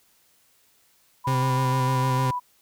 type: tone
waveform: sine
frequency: 988 Hz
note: B5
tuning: in tune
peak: -25 dBFS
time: 1.24-2.4 s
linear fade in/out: 20 ms
type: tone with vibrato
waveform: 40% pulse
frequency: 130.1 Hz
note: C3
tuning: 9 cents flat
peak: -21 dBFS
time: 1.27-2.31 s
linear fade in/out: 5 ms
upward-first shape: square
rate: 6.6 Hz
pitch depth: 18 cents each way
effects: white hiss -62 dBFS RMS until 2.61 s